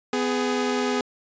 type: tone pair together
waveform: sawtooth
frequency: 251.3 / 415.3 Hz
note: B3 / G#4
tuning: +30 / 0 cents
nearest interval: major sixth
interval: 870 cents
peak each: -21 / -21 dBFS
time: 0.13-1.01 s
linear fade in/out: 2 ms
effects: resampled to 16000 Hz